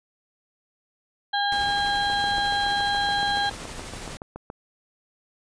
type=harmonic tone; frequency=810 Hz; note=G#5; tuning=43 cents flat; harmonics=1 / 2 / 4 / 5; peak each=-24 / -27 / -30 / -31 dBFS; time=1.33-3.5 s; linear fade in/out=10 ms
type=noise with tremolo; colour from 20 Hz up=pink; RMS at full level=-36 dBFS; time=1.52-4.17 s; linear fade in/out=0 ms; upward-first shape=sine; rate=12 Hz; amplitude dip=25%
type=click train; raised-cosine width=1 ms; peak=-21 dBFS; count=18; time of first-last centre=2.1-4.501 s; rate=7.08 Hz
effects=resampled to 22050 Hz